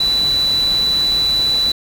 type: tone in noise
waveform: sine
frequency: 3969 Hz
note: B7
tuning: 8 cents sharp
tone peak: -13 dBFS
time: 0-1.72 s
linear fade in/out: 5 ms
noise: pink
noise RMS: -29 dBFS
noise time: 0-1.72 s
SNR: +13 dB
effects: none